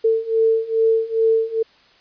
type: beating tone pair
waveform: sine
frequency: 447.1 / 449.5 Hz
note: A4 / A4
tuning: +28 / +37 cents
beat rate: 2.4 Hz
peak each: -19 / -17 dBFS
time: 0.04-1.63 s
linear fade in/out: 10 ms
effects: white hiss -53 dBFS RMS until 2 s + resampled to 11025 Hz